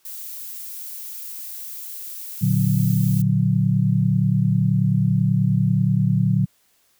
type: noise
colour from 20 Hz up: violet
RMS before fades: -34 dBFS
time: 0.05-3.22 s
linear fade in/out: 5 ms
type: chord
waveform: sine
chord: Bb augmented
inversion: none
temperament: equal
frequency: 116.54 / 146.83 / 185 Hz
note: Bb2 / D3 / F#3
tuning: 0 / 0 / 0 cents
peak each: -20 dBFS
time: 2.41-6.46 s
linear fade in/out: 20 ms
effects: white hiss -62 dBFS RMS until 6.99 s